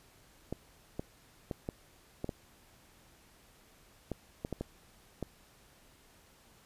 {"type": "clicks", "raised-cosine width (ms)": 2, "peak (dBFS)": -22, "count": 11, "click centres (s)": [0.526, 0.995, 1.512, 1.689, 2.244, 2.292, 4.117, 4.449, 4.527, 4.61, 5.227], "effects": ["pink hiss -62 dBFS RMS until 6.65 s", "resampled to 32000 Hz"]}